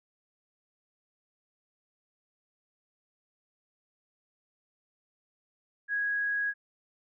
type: tone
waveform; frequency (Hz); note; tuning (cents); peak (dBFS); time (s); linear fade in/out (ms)
sine; 1656; G#6; -5; -27; 5.88-6.54; 50
effects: none